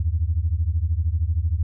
sine beating tone pair, 76.1 / 89.1 Hz, D#2 / F2, -38 / +35 cents, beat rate 13 Hz, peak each -21 / -22 dBFS, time 0-1.63 s, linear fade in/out 5 ms, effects tanh soft clip ceiling -11 dBFS

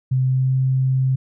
sine tone with pitch glide, 129.8 to 131.31 Hz, C3 to C3, -13 to +7 cents, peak -15 dBFS, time 0.11-1.16 s, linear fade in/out 10 ms, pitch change +20 cents, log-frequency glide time 0.25-0.56 s, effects none

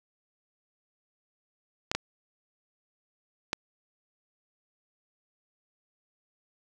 clicks, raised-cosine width 0.2 ms, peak -10 dBFS, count 3, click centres 1.915 / 1.95 / 3.531 s, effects none

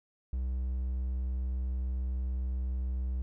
triangle tone, 63.5 Hz, B1, 49 cents sharp, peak -28 dBFS, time 0.33-3.22 s, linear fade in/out 0 ms, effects none

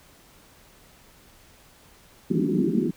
pink band-pass noise, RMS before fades -23 dBFS, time 2.3-2.91 s, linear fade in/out 10 ms, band 160 to 390 Hz, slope 96 dB/octave, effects pink hiss -54 dBFS RMS until 2.96 s

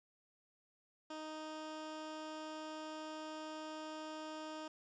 15% pulse tone, 311 Hz, D#4, 1 cent flat, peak -38 dBFS, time 1.1-4.68 s, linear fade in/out 5 ms, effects resampled to 16000 Hz + 12-bit

